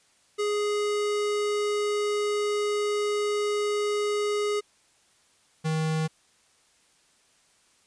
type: tone pair in turn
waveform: square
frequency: 415.3 / 158.1 Hz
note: G#4 / D#3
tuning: 0 / +28 cents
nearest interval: octave + perfect fourth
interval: 1672 cents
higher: first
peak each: -25 dBFS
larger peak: neither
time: 0.38-4.61 / 5.64-6.08 s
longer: first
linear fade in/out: 20 ms
effects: white hiss -63 dBFS RMS until 7.86 s + resampled to 22050 Hz